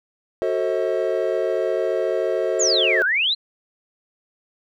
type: chord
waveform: triangle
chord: F# diminished seventh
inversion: none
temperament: just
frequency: 370 / 444 / 532.8 / 639.4 Hz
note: F#4 / A4 / C5 / Eb5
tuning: 0 / +16 / +31 / +47 cents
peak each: -23 dBFS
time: 0.42-3.02 s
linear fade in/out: 0 ms
type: exponential two-way sweep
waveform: sine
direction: down then up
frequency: 7440 to 1422 to 4245 Hz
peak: -17 dBFS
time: 2.59-3.35 s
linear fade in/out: 20 ms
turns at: 3.04 s
effects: none